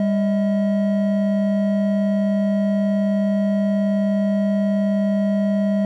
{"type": "tone pair together", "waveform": "triangle", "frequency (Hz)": [199.6, 637.7], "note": ["G3", "D#5"], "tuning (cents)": [32, 42], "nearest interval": "octave + minor sixth", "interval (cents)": 2010, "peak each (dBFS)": [-15, -22], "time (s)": [0, 5.85], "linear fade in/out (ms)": 2, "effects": []}